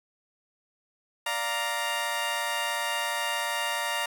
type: chord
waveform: 15% pulse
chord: Bb major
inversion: first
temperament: equal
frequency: 587.3 / 698.5 / 932.3 Hz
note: D5 / F5 / Bb5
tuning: 0 / 0 / 0 cents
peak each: -28 / -28 / -23 dBFS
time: 1.26-4.06 s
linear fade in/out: 5 ms
effects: none